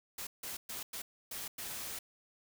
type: noise bursts at uneven times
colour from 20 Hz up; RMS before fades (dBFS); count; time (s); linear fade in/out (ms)
white; -42; 6; 0.18-0.27 / 0.43-0.57 / 0.69-0.83 / 0.93-1.02 / 1.31-1.48 / 1.58-1.99; 5
effects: none